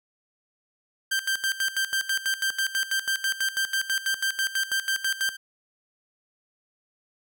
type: tone with tremolo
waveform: sawtooth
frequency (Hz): 1572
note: G6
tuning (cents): +4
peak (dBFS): -19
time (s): 1.11-5.37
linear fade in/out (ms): 10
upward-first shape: square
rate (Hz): 6.1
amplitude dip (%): 80
effects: none